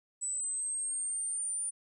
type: exponential sweep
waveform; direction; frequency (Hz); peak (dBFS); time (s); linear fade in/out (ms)
sine; up; 7920 to 9300; -32; 0.21-1.71; 20
effects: none